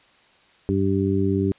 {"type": "harmonic tone", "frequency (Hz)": 97.2, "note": "G2", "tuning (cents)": -14, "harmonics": [1, 2, 3, 4], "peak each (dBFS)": [-24, -24, -24, -24], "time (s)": [0.69, 1.52], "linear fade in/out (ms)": 0, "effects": ["white hiss -56 dBFS RMS until 1.58 s", "resampled to 8000 Hz"]}